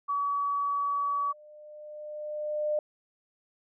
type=tone; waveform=sine; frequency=1137 Hz; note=C#6; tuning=44 cents sharp; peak=-26 dBFS; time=0.08-1.33 s; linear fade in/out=20 ms
type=tone with exponential growth; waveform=sine; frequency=602 Hz; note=D5; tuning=43 cents sharp; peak=-24 dBFS; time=0.62-2.79 s; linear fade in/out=2 ms; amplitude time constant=470 ms
effects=none